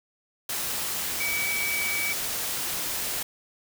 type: tone in noise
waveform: sine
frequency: 2284 Hz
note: D7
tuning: 49 cents flat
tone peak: -27 dBFS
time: 1.2-2.13 s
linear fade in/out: 5 ms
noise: white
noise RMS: -30 dBFS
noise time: 0.49-3.23 s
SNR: 0 dB
effects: none